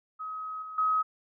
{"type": "tone with level steps", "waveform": "sine", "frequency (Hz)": 1270, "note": "D#6", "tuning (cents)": 35, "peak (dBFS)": [-34, -38, -23], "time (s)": [0.19, 1.03], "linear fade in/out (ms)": 20, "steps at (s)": [0.62, 0.78], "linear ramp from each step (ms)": 5, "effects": []}